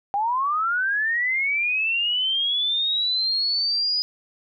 sine linear sweep, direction up, 784 to 4978 Hz, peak -20 dBFS, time 0.14-4.02 s, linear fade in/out 0 ms, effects none

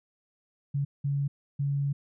sine tone bursts at uneven times, 140.9 Hz, C#3, 29 cents sharp, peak -25 dBFS, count 3, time 0.74-0.85 / 1.04-1.28 / 1.59-1.93 s, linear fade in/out 10 ms, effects none

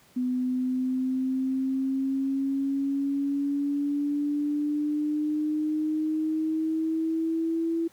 sine exponential sweep, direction up, 250.4 to 332.5 Hz, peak -24 dBFS, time 0.16-7.88 s, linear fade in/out 10 ms, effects pink hiss -58 dBFS RMS until 7.92 s + high-pass 80 Hz 12 dB/octave

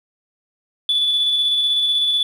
sine tone with tremolo, 3459 Hz, A7, 30 cents flat, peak -13 dBFS, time 0.89-2.23 s, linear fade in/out 2 ms, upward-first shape square, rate 16 Hz, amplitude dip 25%, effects tanh soft clip ceiling -11 dBFS + 8-bit

